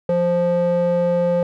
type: tone with band-pass filter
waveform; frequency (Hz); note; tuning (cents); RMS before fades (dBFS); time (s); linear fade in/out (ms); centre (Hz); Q
square; 174.61; F3; 0; -18; 0.09-1.43; 2; 440; 8
effects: none